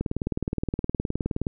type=click train; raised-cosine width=3 ms; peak=-13 dBFS; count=29; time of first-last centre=0.01-1.468 s; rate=19.2 Hz; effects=none